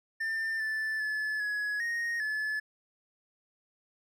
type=tone with pitch steps; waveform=triangle; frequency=1793 / 1756 / 1725 / 1683 / 1865 / 1724 Hz; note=A6 / A6 / A6 / G#6 / A#6 / A6; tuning=+32 / -4 / -35 / +23 / 0 / -36 cents; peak=-28 dBFS; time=0.2-2.6 s; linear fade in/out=10 ms; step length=400 ms; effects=none